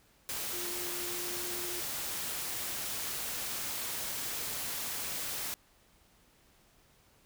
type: tone in noise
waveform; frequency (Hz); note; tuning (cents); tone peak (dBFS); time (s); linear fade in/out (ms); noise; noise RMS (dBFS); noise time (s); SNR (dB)
sine; 352.9; F4; +18; -43; 0.53-1.8; 0; white; -37; 0.29-5.54; -9
effects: pink hiss -65 dBFS RMS until 7.25 s